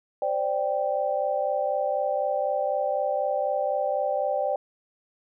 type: chord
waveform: sine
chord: C suspended second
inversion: none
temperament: equal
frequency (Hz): 523.3 / 587.3 / 784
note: C5 / D5 / G5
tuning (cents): 0 / 0 / 0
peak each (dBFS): -29 / -26 / -28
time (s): 0.22-4.56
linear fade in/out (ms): 2
effects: none